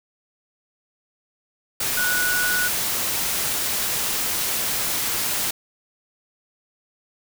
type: tone in noise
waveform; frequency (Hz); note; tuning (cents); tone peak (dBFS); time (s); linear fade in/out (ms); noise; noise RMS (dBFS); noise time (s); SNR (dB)
sine; 1468; F#6; -14; -21; 1.97-2.68; 5; white; -24; 1.8-5.51; 0
effects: none